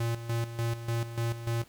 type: tone with tremolo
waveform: square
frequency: 116.3 Hz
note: A#2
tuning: 4 cents flat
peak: -28 dBFS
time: 0-1.64 s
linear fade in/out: 5 ms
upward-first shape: square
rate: 3.4 Hz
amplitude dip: 70%
effects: pink hiss -59 dBFS RMS until 1.68 s